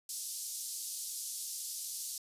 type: band-pass noise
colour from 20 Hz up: white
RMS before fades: -41 dBFS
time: 0.09-2.18 s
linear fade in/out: 2 ms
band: 4600 to 12000 Hz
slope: 24 dB/octave
effects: resampled to 32000 Hz